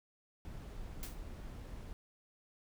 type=noise; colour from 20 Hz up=brown; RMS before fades=-46 dBFS; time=0.45-1.93 s; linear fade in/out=0 ms
type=noise with exponential decay; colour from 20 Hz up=white; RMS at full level=-43 dBFS; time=1.03-1.23 s; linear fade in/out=0 ms; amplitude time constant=43 ms
effects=none